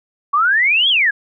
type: exponential two-way sweep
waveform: sine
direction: up then down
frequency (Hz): 1108.7 to 3402 to 1609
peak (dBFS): -11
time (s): 0.33-1.11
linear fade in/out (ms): 10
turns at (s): 0.89
effects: none